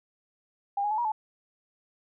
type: tone with pitch steps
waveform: sine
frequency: 803 / 830 / 862 / 954 / 865 Hz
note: G5 / G#5 / A5 / A#5 / A5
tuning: +41 / -1 / -36 / +40 / -30 cents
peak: -25 dBFS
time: 0.77-1.12 s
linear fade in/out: 5 ms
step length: 70 ms
effects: none